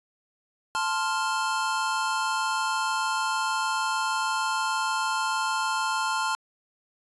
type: chord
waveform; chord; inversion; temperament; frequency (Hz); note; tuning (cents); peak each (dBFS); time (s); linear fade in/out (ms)
square; F major; first; equal; 880 / 1046.5 / 1396.9; A5 / C6 / F6; 0 / 0 / 0; -30; 0.75-6.35; 0
effects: resampled to 24000 Hz